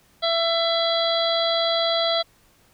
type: harmonic tone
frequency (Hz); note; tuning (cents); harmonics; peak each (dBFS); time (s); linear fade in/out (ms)
668; E5; +23; 1 / 2 / 3 / 5 / 6 / 7; -22 / -29 / -33 / -25 / -27 / -32; 0.22-2.23; 20
effects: pink hiss -58 dBFS RMS until 2.73 s